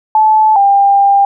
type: tone pair in turn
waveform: sine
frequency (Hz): 867 / 797.1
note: A5 / G5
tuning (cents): -26 / +29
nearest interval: minor second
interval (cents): 145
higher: first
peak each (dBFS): -5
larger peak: neither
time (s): 0.15-0.56 / 0.56-1.25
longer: second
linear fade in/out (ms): 2
effects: none